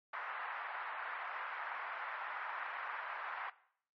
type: band-pass noise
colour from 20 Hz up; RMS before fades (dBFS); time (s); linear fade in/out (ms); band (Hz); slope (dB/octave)
pink; -43; 0.13-3.5; 5; 880 to 1900; 24
effects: noise-tail reverb RT60 0.6 s tail -17 dB re dry + MP3 32 kbps